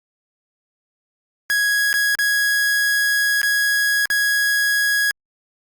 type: tone with dropouts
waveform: 45% pulse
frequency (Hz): 1661.2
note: G#6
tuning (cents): 0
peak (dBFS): -16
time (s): 1.5-5.11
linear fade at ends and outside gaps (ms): 0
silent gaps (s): 1.929-1.94 / 2.151-2.189 / 3.416-3.431 / 4.056-4.102
effects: Opus 48 kbps